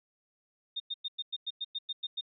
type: tone bursts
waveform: sine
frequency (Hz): 3665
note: A#7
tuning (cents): -30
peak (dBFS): -32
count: 11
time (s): 0.76-2.211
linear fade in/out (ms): 10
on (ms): 41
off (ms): 100
effects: none